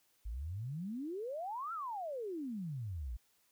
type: exponential two-way sweep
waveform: sine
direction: up then down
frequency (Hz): 49.13 to 1388 to 53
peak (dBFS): -38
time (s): 0.25-3.17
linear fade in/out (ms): 10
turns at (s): 1.73
effects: white hiss -73 dBFS RMS until 3.51 s